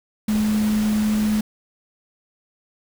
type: tone in noise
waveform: sine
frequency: 213.4 Hz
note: G#3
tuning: 47 cents sharp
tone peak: -17 dBFS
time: 0.28-1.41 s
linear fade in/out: 5 ms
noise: pink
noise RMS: -32 dBFS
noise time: 0.28-1.41 s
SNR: +12 dB
effects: none